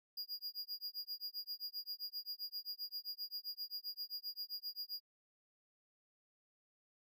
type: tone with tremolo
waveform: square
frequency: 4847 Hz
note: D#8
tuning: 46 cents flat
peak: -40 dBFS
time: 0.17-5.01 s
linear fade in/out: 5 ms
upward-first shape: sine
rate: 7.6 Hz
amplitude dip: 100%
effects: none